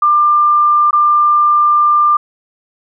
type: tone with dropouts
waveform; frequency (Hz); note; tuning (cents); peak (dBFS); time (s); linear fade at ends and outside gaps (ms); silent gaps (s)
sine; 1193; D6; +27; -7; 0.02-2.17; 5; 0.909-0.929
effects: none